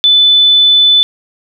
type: tone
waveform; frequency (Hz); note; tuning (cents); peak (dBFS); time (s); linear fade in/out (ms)
sine; 3500; A7; -10; -4; 0.04-1.03; 0
effects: none